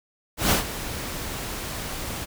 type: noise with ADSR envelope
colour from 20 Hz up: pink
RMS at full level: -18 dBFS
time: 0.37-2.26 s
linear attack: 140 ms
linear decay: 120 ms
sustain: -14 dB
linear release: 25 ms
effects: none